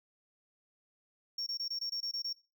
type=tone bursts; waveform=triangle; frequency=5510 Hz; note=F8; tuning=24 cents flat; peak=-32 dBFS; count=9; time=1.38-2.329 s; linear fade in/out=5 ms; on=85 ms; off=23 ms; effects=noise-tail reverb RT60 0.3 s tail -22 dB re dry + tanh soft clip ceiling -29 dBFS